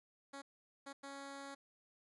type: tone bursts at uneven times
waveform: 10% pulse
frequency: 277.2 Hz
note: C#4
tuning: in tune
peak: -39 dBFS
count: 3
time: 0.33-0.42 / 0.86-0.93 / 1.03-1.55 s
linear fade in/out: 10 ms
effects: resampled to 24000 Hz